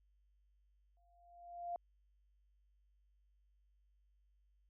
sine tone with exponential growth, 696 Hz, F5, 6 cents flat, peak -37 dBFS, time 0.97-1.76 s, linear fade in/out 1 ms, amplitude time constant 170 ms, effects added 50 Hz sine -70 dBFS peak until 4.69 s

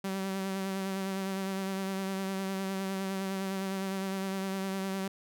sawtooth tone with vibrato, 192.5 Hz, G3, 31 cents flat, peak -28 dBFS, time 0.04-5.08 s, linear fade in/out 5 ms, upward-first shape sine, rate 9.8 Hz, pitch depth 24 cents each way, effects none

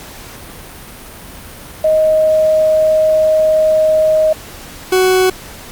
sine / 40% pulse tone pair in turn, 626 / 372.2 Hz, D#5 / F#4, +10 / +10 cents, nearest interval major sixth, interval 900 cents, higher first, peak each -8 / -8 dBFS, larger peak neither, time 1.84-4.33 / 4.92-5.3 s, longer first, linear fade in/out 5 ms, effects pink hiss -33 dBFS RMS until 5.71 s + Opus 48 kbps

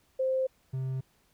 sine / triangle tone pair in turn, 523.3 / 131.36 Hz, C5 / C3, 0 / +7 cents, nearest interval 2 octaves, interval 2393 cents, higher first, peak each -25 / -28 dBFS, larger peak first, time 0.19-0.47 / 0.73-1.01 s, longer neither, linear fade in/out 10 ms, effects pink hiss -68 dBFS RMS until 1.33 s

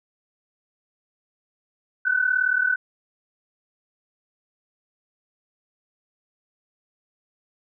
sine tone pair together, 1481 / 1519.1 Hz, F#6 / F#6, +1 / +45 cents, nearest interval unison, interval 44 cents, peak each -22 / -21 dBFS, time 2.05-2.76 s, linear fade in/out 10 ms, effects none

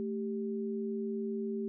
sine tone pair together, 220 / 392.4 Hz, A3 / G4, 0 / +2 cents, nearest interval minor seventh, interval 1002 cents, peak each -35 / -36 dBFS, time 0-1.68 s, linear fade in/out 0 ms, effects none

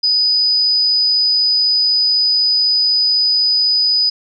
sine tone, 4978 Hz, D#8, in tune, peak -11 dBFS, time 0.03-4.1 s, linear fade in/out 10 ms, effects none

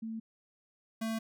sine / square tone pair in turn, 223.6 / 223.6 Hz, A3 / A3, +28 / +28 cents, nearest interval unison, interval 0 cents, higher neither, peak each -36 / -33 dBFS, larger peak second, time 0.02-0.2 / 1.01-1.19 s, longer neither, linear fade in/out 10 ms, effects none

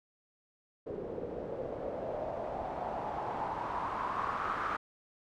white noise with low-pass filter sweep, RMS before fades -37 dBFS, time 0.86-4.77 s, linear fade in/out 10 ms, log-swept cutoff 430 to 1300 Hz, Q 4.2, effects none

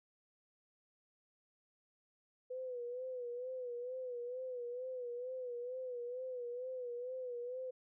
sine tone with vibrato, 497.4 Hz, B4, 12 cents sharp, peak -40 dBFS, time 2.5-7.71 s, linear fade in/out 10 ms, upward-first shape sine, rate 2.2 Hz, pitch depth 68 cents each way, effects none

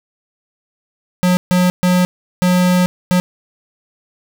square tone bursts at uneven times, 180.6 Hz, F#3, 42 cents flat, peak -11 dBFS, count 5, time 1.23-1.37 / 1.51-1.7 / 1.83-2.05 / 2.42-2.86 / 3.11-3.2 s, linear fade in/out 0 ms, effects none

